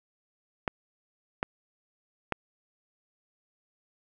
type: clicks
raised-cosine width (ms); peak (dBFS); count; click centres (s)
0.5; -12; 3; 0.678 / 1.429 / 2.323
effects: none